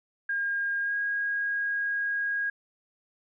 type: tone with pitch glide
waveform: sine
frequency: 1617 to 1637.7 Hz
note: G#6 to G#6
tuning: -47 to -25 cents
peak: -26 dBFS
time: 0.29-2.5 s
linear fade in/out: 5 ms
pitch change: +22 cents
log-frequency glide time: 0.82-0.94 s
effects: none